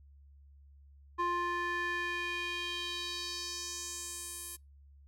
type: tone with band-pass filter sweep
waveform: square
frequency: 350 Hz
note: F4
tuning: 4 cents sharp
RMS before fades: -37 dBFS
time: 1.18-4.57 s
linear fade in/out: 20 ms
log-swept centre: 1100 to 11000 Hz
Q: 2.5
effects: noise-tail reverb RT60 0.2 s tail -26 dB re dry + added 70 Hz sine -55 dBFS peak until 5.07 s